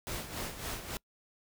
pink noise with tremolo, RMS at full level -37 dBFS, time 0.07-0.97 s, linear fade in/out 0 ms, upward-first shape sine, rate 3.6 Hz, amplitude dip 65%, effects noise-tail reverb RT60 0.1 s tail -25 dB re dry

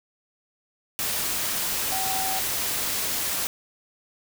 sine tone in noise, 764 Hz, G5, 45 cents flat, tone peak -29 dBFS, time 1.92-2.39 s, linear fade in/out 0 ms, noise white, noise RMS -27 dBFS, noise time 0.99-3.47 s, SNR -5 dB, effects none

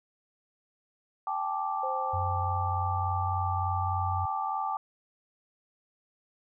sine chord, G suspended second, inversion none, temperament equal with one note detuned, 784 / 867.4 / 1174.7 Hz, G5 / A5 / D6, 0 / -25 / 0 cents, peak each -33 dBFS, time 1.27-4.77 s, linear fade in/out 2 ms
sine tone with exponential decay, 523.3 Hz, C5, in tune, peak -33 dBFS, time 1.83-4.27 s, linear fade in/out 5 ms, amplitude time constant 530 ms
sine tone with pitch glide, 92.5 to 91.97 Hz, F#2 to F#2, 0 to -10 cents, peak -30 dBFS, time 2.13-4.26 s, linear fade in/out 10 ms, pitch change -10 cents, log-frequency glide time 3.32-3.64 s
effects none

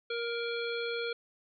harmonic tone with a mistuned harmonic, 468.8 Hz, A#4, 10 cents sharp, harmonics 1 / 3 / 5 / 7 / 9, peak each -34 / -39 / -41 / -42 / -44 dBFS, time 0.1-1.13 s, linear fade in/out 5 ms, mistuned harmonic 7, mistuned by +32 cents, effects none

